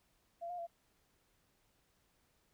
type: tone with pitch steps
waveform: sine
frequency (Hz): 683 / 709 / 681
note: F5 / F5 / F5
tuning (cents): -39 / +26 / -44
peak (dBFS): -40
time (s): 0.41-0.671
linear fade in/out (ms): 20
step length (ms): 87
effects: pink hiss -75 dBFS RMS until 2.53 s